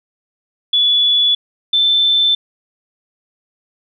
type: tone pair in turn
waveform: sine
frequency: 3428 / 3537 Hz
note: A7 / A7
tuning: -46 / +8 cents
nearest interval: minor second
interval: 54 cents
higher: second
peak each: -10 dBFS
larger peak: neither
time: 0.73-1.35 / 1.73-2.35 s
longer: neither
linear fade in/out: 5 ms
effects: none